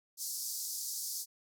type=band-pass noise; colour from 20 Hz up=pink; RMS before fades=-39 dBFS; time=0.17-1.26 s; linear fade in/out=50 ms; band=4700 to 16000 Hz; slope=48 dB/octave; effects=none